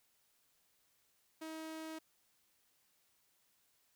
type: tone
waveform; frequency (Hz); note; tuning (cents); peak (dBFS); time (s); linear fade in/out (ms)
sawtooth; 318.1; D#4; +38; -40; 1.41-1.99; 10
effects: white hiss -75 dBFS RMS until 3.95 s